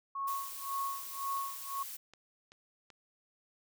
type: tone with tremolo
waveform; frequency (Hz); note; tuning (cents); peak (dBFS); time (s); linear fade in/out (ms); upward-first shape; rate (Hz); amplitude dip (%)
sine; 1100; C#6; -14; -32; 0.15-1.83; 5; sine; 1.9; 95
type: noise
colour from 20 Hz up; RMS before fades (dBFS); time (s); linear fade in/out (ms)
blue; -44; 0.27-1.97; 10
type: click train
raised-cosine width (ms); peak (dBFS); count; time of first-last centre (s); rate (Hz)
0.2; -37; 5; 1.37-2.903; 2.61
effects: none